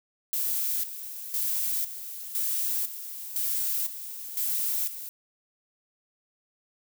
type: noise with tremolo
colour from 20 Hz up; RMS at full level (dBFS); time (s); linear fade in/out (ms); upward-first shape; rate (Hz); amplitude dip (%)
violet; -28; 0.33-5.09; 0; square; 0.99; 70
effects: none